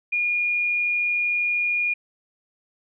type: tone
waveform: sine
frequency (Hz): 2431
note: D#7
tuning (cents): -41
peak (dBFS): -20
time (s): 0.12-1.94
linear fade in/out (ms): 10
effects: none